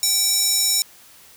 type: tone with high-pass filter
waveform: square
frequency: 773 Hz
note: G5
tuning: 24 cents flat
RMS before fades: -19 dBFS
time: 0.03-0.82 s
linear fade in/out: 0 ms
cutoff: 6100 Hz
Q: 2.3
effects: white hiss -48 dBFS RMS until 1.36 s